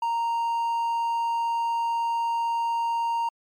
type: tone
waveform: triangle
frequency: 929 Hz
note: A#5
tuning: 6 cents flat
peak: -21 dBFS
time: 0.02-3.29 s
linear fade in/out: 5 ms
effects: MP3 96 kbps